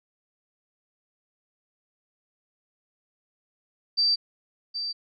sine tone with echo, 4661 Hz, D8, 14 cents flat, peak -19 dBFS, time 3.97-4.16 s, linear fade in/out 20 ms, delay 770 ms, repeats 1, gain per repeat -9 dB, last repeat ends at 4.93 s, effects none

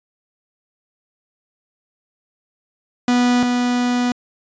45% pulse tone pair in turn, 245.4 / 245.4 Hz, B3 / B3, -11 / -11 cents, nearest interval unison, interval 0 cents, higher neither, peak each -13 / -16 dBFS, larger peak first, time 3.08-3.43 / 3.43-4.12 s, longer second, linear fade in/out 2 ms, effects resampled to 16000 Hz

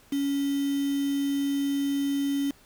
sine tone with quantisation, 280 Hz, C#4, 18 cents sharp, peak -24 dBFS, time 0.12-2.51 s, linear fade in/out 5 ms, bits 6, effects pink hiss -57 dBFS RMS until 2.65 s

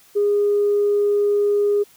sine tone, 410 Hz, G#4, 22 cents flat, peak -14 dBFS, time 0.15-1.84 s, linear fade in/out 20 ms, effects tanh soft clip ceiling -10 dBFS + white hiss -52 dBFS RMS until 1.96 s

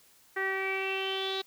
sawtooth tone with low-pass filter sweep, 384.6 Hz, G4, 33 cents flat, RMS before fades -32 dBFS, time 0.36-1.42 s, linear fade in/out 10 ms, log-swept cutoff 1800 to 3900 Hz, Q 9, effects white hiss -61 dBFS RMS until 1.46 s

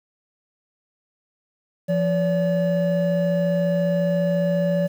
triangle tone pair together, 172.8 / 572.9 Hz, F3 / D5, -18 / -43 cents, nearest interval octave + major sixth, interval 2075 cents, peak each -19 dBFS, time 1.88-4.88 s, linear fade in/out 20 ms, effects 8-bit

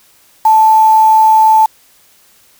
sine tone with quantisation, 877 Hz, A5, 6 cents flat, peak -4 dBFS, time 0.45-1.66 s, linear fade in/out 5 ms, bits 4, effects white hiss -48 dBFS RMS until 2.59 s

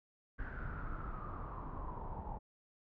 brown noise with low-pass filter sweep, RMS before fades -43 dBFS, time 0.38-2.39 s, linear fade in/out 20 ms, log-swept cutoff 1600 to 860 Hz, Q 8.3, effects none

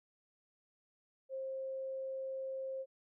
sine tone, 531 Hz, C5, 25 cents sharp, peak -38 dBFS, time 1.29-2.86 s, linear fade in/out 50 ms, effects none

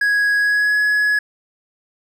triangle tone with pitch glide, 1661.2 to 1686.3 Hz, G#6 to G#6, 0 to +26 cents, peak -12 dBFS, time 0.01-1.19 s, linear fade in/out 5 ms, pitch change +26 cents, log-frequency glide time 0.38-0.78 s, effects none

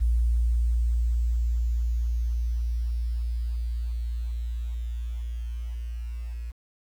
sine tone with level ramp, 58.27 Hz, A#1, in tune, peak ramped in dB -19 to -31 dBFS, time 0-6.52 s, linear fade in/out 20 ms, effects 9-bit

